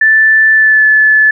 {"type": "tone with pitch glide", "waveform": "sine", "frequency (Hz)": [1760, 1731.8], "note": ["A6", "A6"], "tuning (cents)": [0, -28], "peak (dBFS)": -4, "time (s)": [0.01, 1.31], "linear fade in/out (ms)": 5, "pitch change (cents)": -28, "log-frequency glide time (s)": [0.53, 0.85], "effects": []}